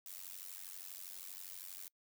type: noise with amplitude modulation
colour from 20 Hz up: blue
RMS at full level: -45 dBFS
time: 0.06-1.88 s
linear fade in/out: 2 ms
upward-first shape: sine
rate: 92.5 Hz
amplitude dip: 100%
effects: noise-tail reverb RT60 0.1 s tail -25 dB re dry